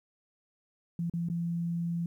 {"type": "tone with dropouts", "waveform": "sine", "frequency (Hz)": 170, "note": "F3", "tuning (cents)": -46, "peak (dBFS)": -29, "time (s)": [0.99, 2.06], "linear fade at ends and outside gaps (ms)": 2, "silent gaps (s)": [[1.098, 1.137], [1.287, 1.299]], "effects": ["11-bit"]}